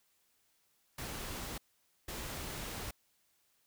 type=noise bursts at uneven times; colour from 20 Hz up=pink; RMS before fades=-42 dBFS; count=2; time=0.98-1.58 / 2.08-2.91 s; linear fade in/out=5 ms; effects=white hiss -74 dBFS RMS until 3.66 s